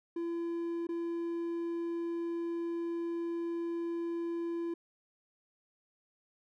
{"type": "tone with dropouts", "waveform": "triangle", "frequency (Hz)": 338.4, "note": "E4", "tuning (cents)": 45, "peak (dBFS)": -31, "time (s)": [0.16, 4.74], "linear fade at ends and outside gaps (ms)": 5, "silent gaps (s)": [0.87, 0.889], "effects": []}